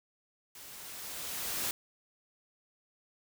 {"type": "noise with level ramp", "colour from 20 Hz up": "white", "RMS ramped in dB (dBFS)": [-50, -33], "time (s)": [0.55, 1.71], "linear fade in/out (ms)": 2, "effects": []}